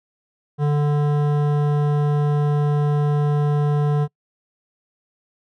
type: tone with hard clipping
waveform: sine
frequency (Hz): 146.83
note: D3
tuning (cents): 0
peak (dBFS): -18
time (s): 0.58-4.08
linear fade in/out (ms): 50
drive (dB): 14
effects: noise-tail reverb RT60 0.1 s tail -26 dB re dry